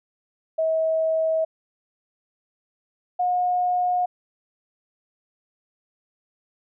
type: tone pair in turn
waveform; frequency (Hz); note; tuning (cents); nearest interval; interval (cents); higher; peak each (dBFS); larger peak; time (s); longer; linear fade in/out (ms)
sine; 642 / 720.6; E5 / F#5; -46 / -46; major second; 200; second; -19; neither; 0.58-1.45 / 3.19-4.06; neither; 10
effects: none